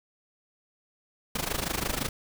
pink noise with amplitude modulation, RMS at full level -27 dBFS, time 1.35-2.09 s, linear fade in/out 5 ms, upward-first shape sine, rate 25.8 Hz, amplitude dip 85%, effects none

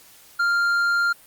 sine tone with tanh clipping, 1396 Hz, F6, 1 cent flat, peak -19 dBFS, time 0.39-1.13 s, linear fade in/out 10 ms, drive 7 dB, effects white hiss -50 dBFS RMS until 1.26 s + Opus 48 kbps

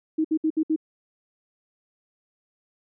sine tone bursts, 315.2 Hz, D#4, 23 cents sharp, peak -19 dBFS, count 5, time 0.18-0.762 s, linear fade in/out 10 ms, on 66 ms, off 63 ms, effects none

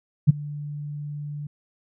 sine tone with ADSR envelope, 146.9 Hz, D3, 1 cent sharp, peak -7 dBFS, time 0.27-1.47 s, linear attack 25 ms, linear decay 15 ms, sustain -23 dB, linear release 5 ms, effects none

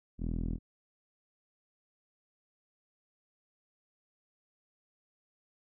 sawtooth tone with low-pass filter, 41.2 Hz, E1, in tune, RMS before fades -34 dBFS, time 0.18-0.59 s, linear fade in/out 50 ms, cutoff 250 Hz, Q 2.4, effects none

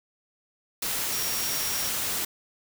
sine tone in noise, 5610 Hz, F8, 7 cents sharp, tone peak -33 dBFS, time 1.12-1.89 s, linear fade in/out 5 ms, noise white, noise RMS -29 dBFS, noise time 0.82-2.25 s, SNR -7 dB, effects none

